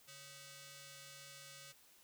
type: ring-modulated tone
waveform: 5% pulse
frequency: 697 Hz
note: F5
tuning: 4 cents flat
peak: -39 dBFS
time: 0.07-1.73 s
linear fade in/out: 20 ms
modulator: 840 Hz
effects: white hiss -66 dBFS RMS until 2.03 s